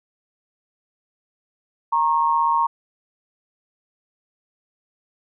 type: tone pair together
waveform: sine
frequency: 932.3 / 1088.4 Hz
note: A#5 / C#6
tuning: 0 / -32 cents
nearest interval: minor third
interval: 268 cents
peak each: -18 / -20 dBFS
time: 1.92-2.67 s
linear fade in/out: 10 ms
effects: none